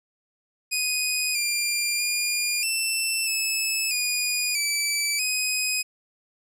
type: tone with pitch steps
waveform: 15% pulse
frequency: 2494 / 2390 / 2419 / 2671 / 2606 / 2456 / 2312 / 2510 Hz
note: D#7 / D7 / D#7 / E7 / E7 / D#7 / D7 / D#7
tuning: +3 / +30 / -49 / +22 / -20 / -23 / -28 / +15 cents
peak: -16 dBFS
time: 0.71-5.83 s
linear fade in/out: 20 ms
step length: 640 ms
effects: none